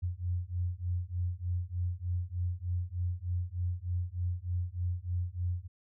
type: beating tone pair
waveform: sine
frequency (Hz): 87.31 / 90.61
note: F2 / F#2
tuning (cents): 0 / -36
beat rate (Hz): 3.3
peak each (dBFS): -34 / -34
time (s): 0.02-5.68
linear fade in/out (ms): 20
effects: none